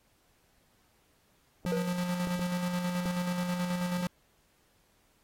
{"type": "clicks", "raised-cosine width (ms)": 2, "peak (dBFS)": -25, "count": 4, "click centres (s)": [1.651, 2.272, 2.394, 3.056]}
{"type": "tone with tremolo", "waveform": "square", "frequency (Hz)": 178.1, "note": "F3", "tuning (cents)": 34, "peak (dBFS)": -29, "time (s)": [1.66, 4.07], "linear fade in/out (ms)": 2, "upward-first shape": "square", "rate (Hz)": 9.3, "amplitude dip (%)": 35}
{"type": "tone with exponential decay", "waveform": "triangle", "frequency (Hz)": 483.4, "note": "B4", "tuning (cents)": -37, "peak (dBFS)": -24, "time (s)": [1.72, 2.06], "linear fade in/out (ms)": 1, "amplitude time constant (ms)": 72}
{"effects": ["pink hiss -69 dBFS RMS until 5.23 s", "AAC 48 kbps"]}